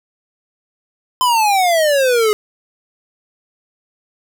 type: exponential sweep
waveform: square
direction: down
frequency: 1031 to 415.3 Hz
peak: -12 dBFS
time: 1.21-2.33 s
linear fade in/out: 0 ms
effects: none